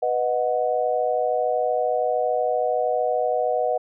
sine chord, B major, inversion none, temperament equal with one note detuned, 493.9 / 622.3 / 735.3 Hz, B4 / D#5 / F#5, 0 / 0 / -11 cents, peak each -24 dBFS, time 0.02-3.78 s, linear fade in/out 10 ms, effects none

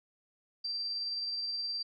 sine tone with tremolo, 4699 Hz, D8, in tune, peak -32 dBFS, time 0.64-1.83 s, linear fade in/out 10 ms, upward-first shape sine, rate 19 Hz, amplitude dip 25%, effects none

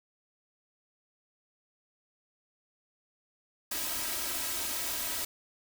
white noise with comb filter, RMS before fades -34 dBFS, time 3.71-5.25 s, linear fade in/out 5 ms, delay 3.1 ms, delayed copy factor +0.8, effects none

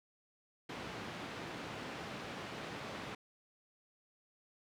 pink band-pass noise, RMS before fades -45 dBFS, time 0.69-3.15 s, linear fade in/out 5 ms, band 140 to 3400 Hz, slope 12 dB/octave, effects none

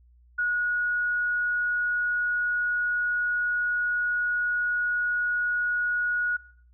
sine tone, 1454 Hz, F#6, 31 cents flat, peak -23 dBFS, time 0.38-6.37 s, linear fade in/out 10 ms, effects noise-tail reverb RT60 0.6 s tail -21 dB re dry + added 60 Hz sine -54 dBFS peak until 6.73 s

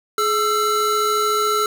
square tone pair together, 421.4 / 1338 Hz, G#4 / E6, +25 / +25 cents, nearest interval octave + minor sixth, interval 2000 cents, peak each -22 / -19 dBFS, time 0.18-1.66 s, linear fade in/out 2 ms, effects 7-bit

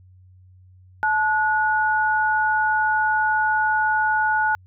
sine tone pair together, 866 / 1457.4 Hz, A5 / F#6, -28 / -27 cents, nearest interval major sixth, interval 901 cents, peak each -20 dBFS, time 1.03-4.55 s, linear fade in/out 0 ms, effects added 92 Hz sine -47 dBFS peak until 4.66 s

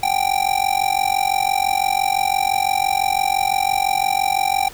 square tone with amplitude modulation, 784 Hz, G5, in tune, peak -13 dBFS, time 0.03-4.69 s, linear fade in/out 5 ms, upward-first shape sine, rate 45.9 Hz, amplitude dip 100%, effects pink hiss -40 dBFS RMS until 4.73 s

